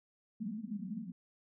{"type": "band-pass noise", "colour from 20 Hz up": "white", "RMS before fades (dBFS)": -41, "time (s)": [0.4, 1.12], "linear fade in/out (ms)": 2, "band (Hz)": [180, 230], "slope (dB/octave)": 96, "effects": []}